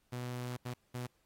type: tone bursts at uneven times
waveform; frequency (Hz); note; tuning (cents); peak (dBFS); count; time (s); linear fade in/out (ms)
sawtooth; 123.47; B2; 0; -34; 3; 0.12-0.57 / 0.65-0.74 / 0.94-1.07; 10
effects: pink hiss -75 dBFS RMS until 1.25 s + AAC 48 kbps